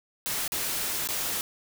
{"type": "noise with dropouts", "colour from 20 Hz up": "white", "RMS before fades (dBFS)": -30, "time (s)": [0.26, 1.41], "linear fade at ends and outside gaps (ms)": 0, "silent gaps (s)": [[0.478, 0.52], [1.074, 1.088]], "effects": []}